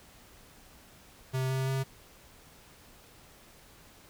square tone with pitch steps, 130.81 / 132.18 / 133.56 Hz, C3 / C3 / C3, 0 / +18 / +36 cents, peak -29 dBFS, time 1.33-1.84 s, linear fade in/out 20 ms, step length 170 ms, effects pink hiss -56 dBFS RMS until 4.09 s

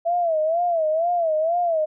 sine tone with vibrato, 661 Hz, E5, 5 cents sharp, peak -18 dBFS, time 0.05-1.86 s, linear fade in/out 20 ms, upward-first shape sine, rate 2.1 Hz, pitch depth 120 cents each way, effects none

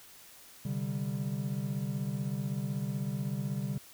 triangle chord, C suspended second, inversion none, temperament equal, 130.81 / 146.83 / 196 Hz, C3 / D3 / G3, 0 / 0 / 0 cents, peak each -34 dBFS, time 0.65-3.78 s, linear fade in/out 5 ms, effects white hiss -54 dBFS RMS until 3.93 s

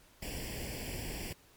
pink noise with comb filter, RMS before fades -40 dBFS, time 0.22-1.33 s, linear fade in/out 5 ms, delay 0.39 ms, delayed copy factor +0.9, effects pink hiss -62 dBFS RMS until 1.56 s + MP3 96 kbps

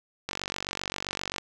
click train, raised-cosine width 0.2 ms, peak -13 dBFS, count 53, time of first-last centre 0.29-1.382 s, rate 47.6 Hz, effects none

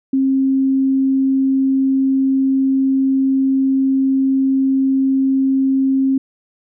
sine tone, 267.6 Hz, C4, 39 cents sharp, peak -12 dBFS, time 0.13-6.18 s, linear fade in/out 5 ms, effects none

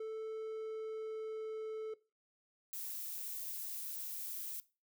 triangle tone with pitch glide, 440 to 437.5 Hz, A4 to A4, 0 to -10 cents, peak -37 dBFS, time 0-1.94 s, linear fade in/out 5 ms, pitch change -10 cents, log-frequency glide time 0.23-1.74 s
violet noise, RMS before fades -43 dBFS, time 2.73-4.6 s, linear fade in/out 0 ms
effects noise-tail reverb RT60 0.3 s tail -19 dB re dry

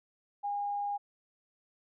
sine tone, 814 Hz, G#5, 35 cents flat, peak -31 dBFS, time 0.43-0.98 s, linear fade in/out 20 ms, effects none

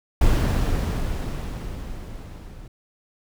brown noise with level ramp, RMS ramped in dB -17 to -41 dBFS, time 0.21-2.68 s, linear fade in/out 5 ms, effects none

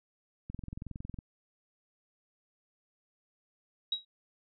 click train, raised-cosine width 5 ms, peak -28 dBFS, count 16, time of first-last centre 0.5-1.188 s, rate 21.8 Hz
sine tone with exponential decay, 3836 Hz, A#7, 49 cents sharp, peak -25 dBFS, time 3.92-4.05 s, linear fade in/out 5 ms, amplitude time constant 27 ms
effects none

